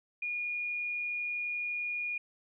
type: tone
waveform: sine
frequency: 2437 Hz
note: D#7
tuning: 37 cents flat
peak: -32 dBFS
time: 0.22-2.18 s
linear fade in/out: 5 ms
effects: none